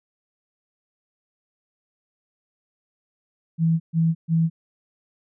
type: tone bursts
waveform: sine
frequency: 163.8 Hz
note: E3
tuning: 11 cents flat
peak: -16 dBFS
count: 3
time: 3.58-4.5 s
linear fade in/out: 50 ms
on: 220 ms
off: 130 ms
effects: none